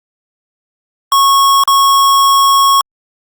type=tone with dropouts; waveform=square; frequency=1100 Hz; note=C#6; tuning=14 cents flat; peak=-7 dBFS; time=1.12-2.81 s; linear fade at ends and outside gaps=1 ms; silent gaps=1.637-1.676 s; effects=Opus 48 kbps